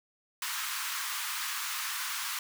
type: high-pass noise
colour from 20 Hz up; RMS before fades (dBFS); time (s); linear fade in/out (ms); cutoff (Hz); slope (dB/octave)
pink; -35; 0.42-2.39; 2; 1000; 48
effects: none